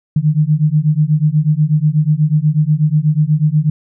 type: beating tone pair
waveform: sine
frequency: 148.4 / 156.6 Hz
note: D3 / D#3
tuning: +18 / +11 cents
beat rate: 8.2 Hz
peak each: -13 dBFS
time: 0.16-3.7 s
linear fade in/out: 5 ms
effects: none